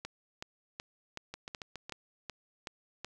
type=two click trains; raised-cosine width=0.2 ms; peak=-22 / -24 dBFS; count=9 / 5; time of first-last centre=0.05-3.046 / 1.34-1.896 s; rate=2.67 / 7.2 Hz; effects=none